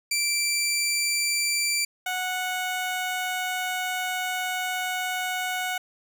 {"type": "tone pair in turn", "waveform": "15% pulse", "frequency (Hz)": [2344, 736.6], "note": ["D7", "F#5"], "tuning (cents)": [-4, -8], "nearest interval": "octave + minor sixth", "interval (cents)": 2004, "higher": "first", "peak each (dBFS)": [-16, -20], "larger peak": "first", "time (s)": [[0.11, 1.85], [2.06, 5.78]], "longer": "second", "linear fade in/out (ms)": 5, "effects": []}